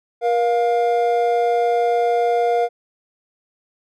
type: tone pair together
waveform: triangle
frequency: 475.2 / 702 Hz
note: A#4 / F5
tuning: +33 / +9 cents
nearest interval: perfect fifth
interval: 676 cents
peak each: -16 dBFS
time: 0.21-2.69 s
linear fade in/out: 50 ms
effects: none